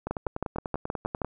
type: two click trains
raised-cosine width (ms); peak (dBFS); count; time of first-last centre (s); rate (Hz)
1; -17 / -14; 13 / 8; 0.07-1.246 / 0.11-1.218; 10.2 / 6.32
effects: none